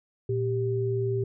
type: tone pair together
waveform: sine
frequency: 116.54 / 392 Hz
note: A#2 / G4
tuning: 0 / 0 cents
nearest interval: octave + major sixth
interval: 2100 cents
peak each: -27 dBFS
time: 0.29-1.24 s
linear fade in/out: 5 ms
effects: none